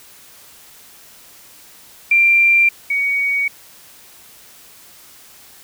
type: tone pair in turn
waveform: sine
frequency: 2370 / 2245 Hz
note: D7 / C#7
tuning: +15 / +21 cents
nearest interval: minor second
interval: 94 cents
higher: first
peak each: -9 / -15 dBFS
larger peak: first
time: 2.11-2.69 / 2.9-3.48 s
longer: neither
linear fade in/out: 5 ms
effects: white hiss -44 dBFS RMS until 5.63 s